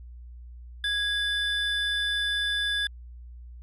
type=tone pair together; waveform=triangle; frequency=1656 / 3502 Hz; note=G#6 / A7; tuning=-5 / -9 cents; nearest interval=octave + minor second; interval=1296 cents; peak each=-26 dBFS; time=0.84-2.87 s; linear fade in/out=2 ms; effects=added 60 Hz sine -41 dBFS peak until 3.62 s + resampled to 32000 Hz